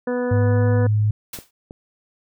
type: harmonic tone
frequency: 246.9 Hz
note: B3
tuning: in tune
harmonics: 1 / 2 / 3 / 4 / 5 / 6 / 7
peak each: -24 / -22 / -36 / -35 / -41 / -36 / -37 dBFS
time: 0.07-0.87 s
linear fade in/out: 5 ms
type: tone with pitch glide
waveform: sine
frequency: 103.83 to 106.01 Hz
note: G#2 to G#2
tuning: 0 to +36 cents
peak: -15 dBFS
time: 0.31-1.11 s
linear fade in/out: 5 ms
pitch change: +36 cents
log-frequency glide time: 0.45-0.66 s
type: noise with exponential decay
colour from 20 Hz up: white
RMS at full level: -28 dBFS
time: 1.33-1.51 s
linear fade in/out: 5 ms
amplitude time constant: 38 ms
type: clicks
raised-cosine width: 2 ms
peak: -23 dBFS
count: 2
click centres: 1.388 / 1.709 s
effects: none

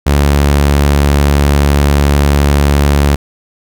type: tone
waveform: sawtooth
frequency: 71.5 Hz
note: D2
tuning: 46 cents flat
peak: -3 dBFS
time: 0.06-3.16 s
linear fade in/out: 10 ms
effects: none

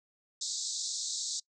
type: band-pass noise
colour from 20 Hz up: white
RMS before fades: -36 dBFS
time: 0.41-1.4 s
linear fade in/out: 5 ms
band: 3700 to 7900 Hz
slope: 96 dB/octave
effects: noise-tail reverb RT60 0.1 s tail -24 dB re dry

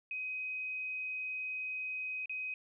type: tone with dropouts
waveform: sine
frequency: 2519 Hz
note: D#7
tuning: 21 cents sharp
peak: -36 dBFS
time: 0.11-2.54 s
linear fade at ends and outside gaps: 2 ms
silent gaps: 2.258-2.295 s
effects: none

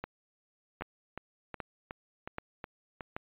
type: two click trains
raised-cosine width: 0.5 ms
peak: -24 / -21 dBFS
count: 7 / 5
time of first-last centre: 0.81-3.008 / 0.04-3.165 s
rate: 2.73 / 1.28 Hz
effects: resampled to 8000 Hz

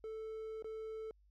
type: tone with dropouts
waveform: triangle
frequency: 440 Hz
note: A4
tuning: in tune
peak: -40 dBFS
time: 0.04-1.11 s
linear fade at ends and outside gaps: 1 ms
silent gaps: 0.624-0.644 s
effects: added 50 Hz sine -65 dBFS peak until 1.3 s

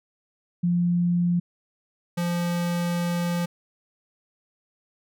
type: tone pair in turn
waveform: sine / square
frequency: 174.61 / 173.4 Hz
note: F3 / F3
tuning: 0 / -12 cents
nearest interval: unison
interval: 12 cents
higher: first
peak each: -19 / -24 dBFS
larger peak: first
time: 0.63-1.4 / 2.17-3.46 s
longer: second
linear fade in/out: 10 ms
effects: none

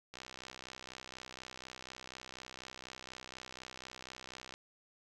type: click train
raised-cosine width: 0.2 ms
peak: -29 dBFS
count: 283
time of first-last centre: 0.14-4.539 s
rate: 64.1 Hz
effects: none

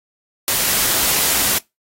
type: noise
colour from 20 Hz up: white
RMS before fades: -17 dBFS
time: 0.48-1.58 s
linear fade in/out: 0 ms
effects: noise-tail reverb RT60 0.2 s tail -23 dB re dry + AAC 48 kbps

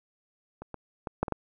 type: clicks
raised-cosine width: 1 ms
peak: -26 / -23 / -19 / -11 / -20 / -14 dBFS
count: 6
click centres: 0.62 / 0.743 / 1.072 / 1.23 / 1.282 / 1.323 s
effects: none

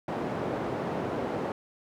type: band-pass noise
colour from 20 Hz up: white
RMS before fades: -32 dBFS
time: 0.08-1.52 s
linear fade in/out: 2 ms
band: 140 to 600 Hz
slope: 12 dB/octave
effects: none

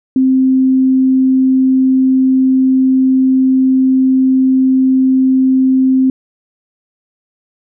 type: tone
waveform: sine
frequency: 261.6 Hz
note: C4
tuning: in tune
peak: -7 dBFS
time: 0.16-6.1 s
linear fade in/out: 2 ms
effects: none

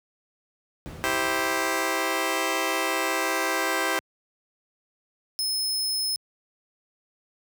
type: noise with exponential decay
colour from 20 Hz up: brown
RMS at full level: -31 dBFS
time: 0.86-2.52 s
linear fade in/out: 0 ms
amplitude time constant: 360 ms
type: chord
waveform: 10% pulse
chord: C major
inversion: first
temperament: just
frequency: 327 / 392.4 / 523.3 Hz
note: E4 / G4 / C5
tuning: -14 / +2 / 0 cents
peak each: -20 dBFS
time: 1.04-3.99 s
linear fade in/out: 0 ms
type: tone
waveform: sawtooth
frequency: 5190 Hz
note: E8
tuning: 28 cents flat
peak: -22 dBFS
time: 5.39-6.16 s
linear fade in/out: 0 ms
effects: high-pass 80 Hz 12 dB/octave

